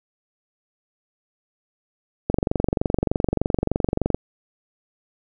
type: click train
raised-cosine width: 2 ms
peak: -6 dBFS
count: 44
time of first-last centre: 2.3-4.145 s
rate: 23.3 Hz
effects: none